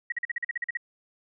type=tone bursts; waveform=sine; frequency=1905 Hz; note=A#6; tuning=37 cents sharp; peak=-26 dBFS; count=11; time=0.1-0.772 s; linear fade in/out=5 ms; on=22 ms; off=43 ms; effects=none